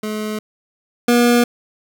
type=tone pair in turn; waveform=25% pulse; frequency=213.9 / 240.2 Hz; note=A3 / B3; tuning=-49 / -48 cents; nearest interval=major second; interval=201 cents; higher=second; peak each=-18 / -7 dBFS; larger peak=second; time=0.03-0.39 / 1.08-1.44 s; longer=neither; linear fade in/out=5 ms; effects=none